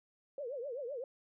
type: tone with vibrato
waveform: sine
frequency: 522 Hz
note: C5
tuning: 4 cents flat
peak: -38 dBFS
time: 0.38-1.04 s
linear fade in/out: 2 ms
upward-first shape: triangle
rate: 7.8 Hz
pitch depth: 260 cents each way
effects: none